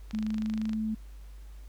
click train, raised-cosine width 0.2 ms, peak -26 dBFS, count 17, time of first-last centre 0.11-0.733 s, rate 25.7 Hz
sine tone with pitch glide, 216.2 to 218.2 Hz, A3 to A3, -30 to -14 cents, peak -28 dBFS, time 0.13-0.95 s, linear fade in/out 10 ms, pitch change +16 cents, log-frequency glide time 0.3-0.6 s
effects added 50 Hz sine -43 dBFS peak until 1.68 s + pink hiss -62 dBFS RMS until 1.68 s

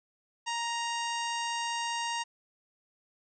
harmonic tone, 935 Hz, A#5, 5 cents sharp, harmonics 1 / 2 / 3 / 4 / 5 / 6 / 7 / 8 / 9, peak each -33 / -39 / -38 / -44 / -45 / -44 / -44 / -51 / -48 dBFS, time 0.46-2.24 s, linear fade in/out 20 ms, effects none

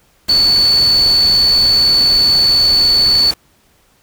sine tone in noise, 4462 Hz, C#8, 11 cents sharp, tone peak -8 dBFS, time 0.29-3.31 s, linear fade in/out 5 ms, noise pink, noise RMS -25 dBFS, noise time 0.28-3.34 s, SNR +14 dB, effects pink hiss -54 dBFS RMS until 4.02 s

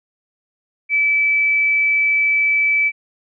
sine tone, 2307 Hz, D7, 31 cents flat, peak -13 dBFS, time 0.89-2.92 s, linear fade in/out 50 ms, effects none

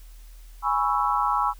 sine chord, C# minor seventh, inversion second, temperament equal, 830.6 / 987.8 / 1108.7 / 1318.5 Hz, G#5 / B5 / C#6 / E6, 0 / 0 / 0 / 0 cents, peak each -26 dBFS, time 0.62-1.54 s, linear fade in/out 50 ms, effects added 40 Hz sine -42 dBFS peak until 1.59 s + white hiss -57 dBFS RMS until 1.59 s

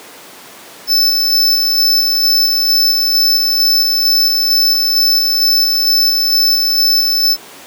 square tone with tremolo, 5274 Hz, E8, in tune, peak -9 dBFS, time 0.87-7.37 s, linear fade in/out 50 ms, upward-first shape square, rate 2.2 Hz, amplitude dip 25%, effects pink hiss -35 dBFS RMS until 7.66 s + high-pass 300 Hz 12 dB/octave

